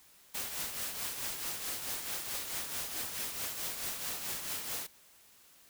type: noise with tremolo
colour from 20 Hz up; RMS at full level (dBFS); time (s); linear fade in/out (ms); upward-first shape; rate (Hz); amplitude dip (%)
white; -36; 0.34-4.87; 10; triangle; 4.6; 55
effects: white hiss -61 dBFS RMS until 5.69 s